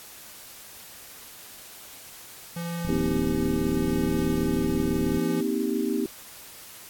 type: tone with tremolo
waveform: square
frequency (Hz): 170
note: F3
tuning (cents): -46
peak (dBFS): -30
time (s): 2.56-5.41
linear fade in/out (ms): 5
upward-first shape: sine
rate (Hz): 0.78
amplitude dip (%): 25
type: click train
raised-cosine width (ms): 5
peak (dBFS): -21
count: 89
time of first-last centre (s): 2.85-5.172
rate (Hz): 37.9
type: chord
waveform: sine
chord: C minor seventh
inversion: third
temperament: just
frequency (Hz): 235.5 / 261.6 / 314 / 392.4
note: Bb3 / C4 / Eb4 / G4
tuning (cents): +18 / 0 / +16 / +2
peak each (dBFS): -29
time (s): 2.89-6.06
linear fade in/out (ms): 2
effects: white hiss -45 dBFS RMS until 6.89 s + AAC 64 kbps